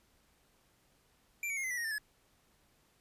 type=tone with pitch steps; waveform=square; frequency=2356 / 2250 / 2148 / 2051 / 1958.4 / 1870 / 1785.5 / 1704.9 Hz; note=D7 / C#7 / C7 / C7 / B6 / A#6 / A6 / G#6; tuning=+5 / +25 / +45 / -35 / -15 / +5 / +25 / +45 cents; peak=-35 dBFS; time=1.43-1.982 s; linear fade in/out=2 ms; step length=69 ms; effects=pink hiss -70 dBFS RMS until 3 s + resampled to 32000 Hz

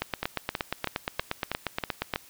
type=two click trains; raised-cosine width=0.3 ms; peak=-11 / -12 dBFS; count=19 / 7; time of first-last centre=0.02-2.138 / 0.23-2.159 s; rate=8.5 / 3.11 Hz; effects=white hiss -53 dBFS RMS until 2.29 s

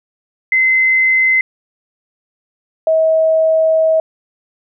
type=tone pair in turn; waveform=sine; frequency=2057 / 640.5 Hz; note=C7 / E5; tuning=-30 / -50 cents; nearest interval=octave + minor sixth; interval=2020 cents; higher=first; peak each=-9 dBFS; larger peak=neither; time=0.52-1.41 / 2.87-4 s; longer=second; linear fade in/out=2 ms; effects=none

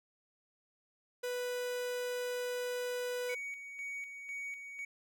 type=tone; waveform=45% pulse; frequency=493.9 Hz; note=B4; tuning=in tune; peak=-35 dBFS; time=1.23-3.35 s; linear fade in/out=10 ms
type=tone with tremolo; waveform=triangle; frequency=2245 Hz; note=C#7; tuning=21 cents sharp; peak=-37 dBFS; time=3.29-4.85 s; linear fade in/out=5 ms; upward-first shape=square; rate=2 Hz; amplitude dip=50%
effects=none

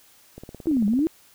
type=click train; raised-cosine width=2 ms; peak=-25 dBFS; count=12; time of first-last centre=0.38-0.991 s; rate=18 Hz
type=exponential two-way sweep; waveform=sine; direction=down then up; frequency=340 to 196 to 340 Hz; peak=-18 dBFS; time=0.67-1.07 s; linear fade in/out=0 ms; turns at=0.86 s
effects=white hiss -55 dBFS RMS until 1.34 s

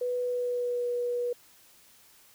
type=tone with pitch glide; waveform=sine; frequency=493.9 to 485.1 Hz; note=B4 to B4; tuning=0 to -31 cents; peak=-27 dBFS; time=0.01-1.33 s; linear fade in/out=5 ms; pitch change=-31 cents; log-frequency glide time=0.22-0.88 s; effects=white hiss -58 dBFS RMS until 2.34 s

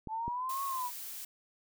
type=clicks; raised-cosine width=3 ms; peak=-27 dBFS; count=2; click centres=0.073 / 0.28 s
type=linear two-way sweep; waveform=sine; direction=up then down; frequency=863 to 1108.7 to 957 Hz; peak=-33 dBFS; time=0.08-0.91 s; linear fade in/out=50 ms; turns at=0.64 s
type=noise; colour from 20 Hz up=blue; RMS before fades=-43 dBFS; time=0.49-1.25 s; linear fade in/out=5 ms
effects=none

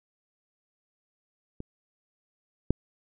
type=clicks; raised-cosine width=3 ms; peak=-24 / -9 dBFS; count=2; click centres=1.604 / 2.706 s; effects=none

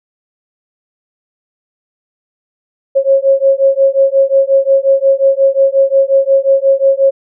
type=beating tone pair; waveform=sine; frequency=541 / 546.6 Hz; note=C#5 / C#5; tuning=-42 / -24 cents; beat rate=5.6 Hz; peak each=-10 dBFS; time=2.95-7.11 s; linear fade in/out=20 ms; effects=none

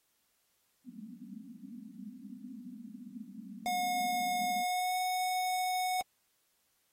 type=band-pass noise; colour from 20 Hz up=white; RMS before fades=-47 dBFS; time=0.84-4.65 s; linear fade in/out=50 ms; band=190 to 260 Hz; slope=96 dB/octave
type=tone with pitch glide; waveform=square; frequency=723 to 736.5 Hz; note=F#5 to F#5; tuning=-40 to -8 cents; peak=-31 dBFS; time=3.66-6.01 s; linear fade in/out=0 ms; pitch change=+32 cents; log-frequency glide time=4.61-4.98 s
effects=white hiss -75 dBFS RMS until 6.92 s + AAC 48 kbps

